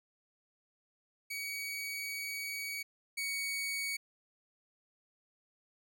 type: tone pair in turn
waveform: sawtooth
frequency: 2258 / 2240 Hz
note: C#7 / C#7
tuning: +31 / +18 cents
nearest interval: unison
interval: 13 cents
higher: first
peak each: -34 / -31 dBFS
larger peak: second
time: 1.3-2.83 / 3.17-3.97 s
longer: first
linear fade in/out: 10 ms
effects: none